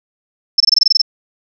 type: tone bursts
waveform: sine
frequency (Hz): 5300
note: E8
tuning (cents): +9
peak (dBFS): -6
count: 10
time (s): 0.58-1.017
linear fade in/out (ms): 5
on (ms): 23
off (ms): 23
effects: none